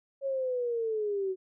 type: linear sweep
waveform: sine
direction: down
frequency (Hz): 553 to 370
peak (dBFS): -28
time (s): 0.21-1.36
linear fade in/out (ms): 50
effects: none